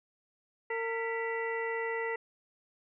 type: harmonic tone with a mistuned harmonic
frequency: 456.4 Hz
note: A#4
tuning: 37 cents flat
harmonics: 1 / 2 / 3 / 4 / 5 / 6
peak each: -34 / -39 / -45 / -36 / -50 / -49 dBFS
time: 0.7-2.16 s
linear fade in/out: 5 ms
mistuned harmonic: 4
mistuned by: +130 cents
effects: none